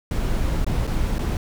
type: noise with dropouts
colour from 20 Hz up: brown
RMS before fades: -22 dBFS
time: 0.11-1.37 s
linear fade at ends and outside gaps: 2 ms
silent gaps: 0.646-0.665 / 0.87-0.874 / 1.184-1.191 s
effects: none

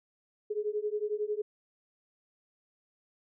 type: beating tone pair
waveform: sine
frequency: 415.3 / 426.3 Hz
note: G#4 / G#4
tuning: 0 / +45 cents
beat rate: 11 Hz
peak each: -33 / -33 dBFS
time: 0.5-1.42 s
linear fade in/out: 10 ms
effects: none

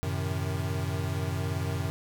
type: chord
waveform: square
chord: F# diminished seventh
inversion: none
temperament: equal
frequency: 92.5 / 110 / 130.81 / 155.56 Hz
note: F#2 / A2 / C3 / Eb3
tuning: 0 / 0 / 0 / 0 cents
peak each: -32 / -38 / -36 / -36 dBFS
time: 0.03-1.9 s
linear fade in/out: 0 ms
effects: none

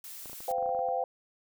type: noise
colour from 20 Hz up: blue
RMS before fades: -44 dBFS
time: 0.04-0.52 s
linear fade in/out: 2 ms
type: clicks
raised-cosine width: 1 ms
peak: -34 dBFS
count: 12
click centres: 0.258 / 0.297 / 0.331 / 0.405 / 0.511 / 0.583 / 0.626 / 0.66 / 0.692 / 0.749 / 0.791 / 0.887 s
type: chord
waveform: sine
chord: C suspended fourth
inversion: none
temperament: equal with one note detuned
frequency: 515.2 / 698.5 / 784 Hz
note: C5 / F5 / G5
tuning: -27 / 0 / 0 cents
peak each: -32 dBFS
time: 0.48-1.04 s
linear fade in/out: 2 ms
effects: none

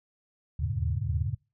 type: tone cluster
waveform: sine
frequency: 77.5 / 81 / 98.5 / 114.4 / 140 Hz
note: D#2 / E2 / G2 / A#2 / C#3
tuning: -6 / -30 / +9 / -32 / +18 cents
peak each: -33 / -33 / -32 / -33 / -34 dBFS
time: 0.59-1.35 s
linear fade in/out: 10 ms
effects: noise-tail reverb RT60 0.3 s tail -25 dB re dry

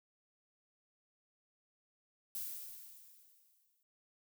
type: noise with exponential decay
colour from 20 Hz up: violet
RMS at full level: -40 dBFS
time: 2.35-3.83 s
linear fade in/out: 1 ms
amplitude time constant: 320 ms
effects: none

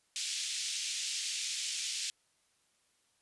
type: band-pass noise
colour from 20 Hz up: white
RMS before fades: -37 dBFS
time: 0.16-2.1 s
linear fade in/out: 0 ms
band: 2500 to 7600 Hz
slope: 24 dB/octave
effects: white hiss -73 dBFS RMS until 3.21 s + resampled to 24000 Hz

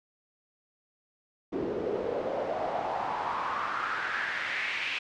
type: noise with band-pass filter sweep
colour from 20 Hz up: pink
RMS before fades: -32 dBFS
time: 1.52-4.99 s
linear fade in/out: 10 ms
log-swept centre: 350 to 2600 Hz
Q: 3.8
effects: low-pass 5000 Hz 12 dB/octave

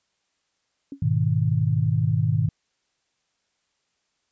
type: tone with exponential decay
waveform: sine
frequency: 277.2 Hz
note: C#4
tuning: in tune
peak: -28 dBFS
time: 0.92-1.02 s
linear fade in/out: 2 ms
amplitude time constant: 21 ms
type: chord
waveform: sine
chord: G# minor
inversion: none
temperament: equal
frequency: 103.83 / 123.47 / 155.56 Hz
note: G#2 / B2 / D#3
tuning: 0 / 0 / 0 cents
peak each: -23 dBFS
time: 1.02-2.49 s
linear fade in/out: 5 ms
effects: white hiss -73 dBFS RMS until 4.31 s + resampled to 16000 Hz

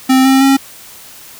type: tone with pitch steps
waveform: square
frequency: 261.6 / 266.5 / 271.5 Hz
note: C4 / C4 / C#4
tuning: 0 / +32 / -36 cents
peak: -7 dBFS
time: 0.09-0.57 s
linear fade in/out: 10 ms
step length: 160 ms
effects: white hiss -36 dBFS RMS until 1.39 s

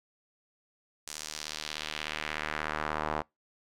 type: tone with band-pass filter sweep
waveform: sawtooth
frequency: 76.6 Hz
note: D#2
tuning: 27 cents flat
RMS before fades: -36 dBFS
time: 1.07-3.22 s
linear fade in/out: 5 ms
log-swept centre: 7300 to 900 Hz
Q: 1.4
effects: noise-tail reverb RT60 0.2 s tail -25 dB re dry

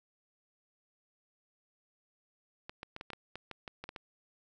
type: clicks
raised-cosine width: 0.3 ms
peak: -26 dBFS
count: 12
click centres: 2.695 / 2.831 / 2.964 / 3.011 / 3.103 / 3.133 / 3.356 / 3.513 / 3.678 / 3.84 / 3.891 / 3.962 s
effects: none

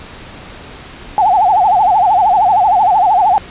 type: tone with vibrato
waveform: sine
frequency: 791 Hz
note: G5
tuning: 15 cents sharp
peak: -7 dBFS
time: 1.18-3.38 s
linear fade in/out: 0 ms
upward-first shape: sine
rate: 13 Hz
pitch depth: 190 cents each way
effects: pink hiss -33 dBFS RMS until 3.5 s + resampled to 8000 Hz

